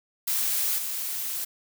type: noise with level steps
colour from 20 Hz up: blue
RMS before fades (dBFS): -26 / -31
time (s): 0.27-1.45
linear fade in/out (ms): 10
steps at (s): 0.78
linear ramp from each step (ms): 2
effects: none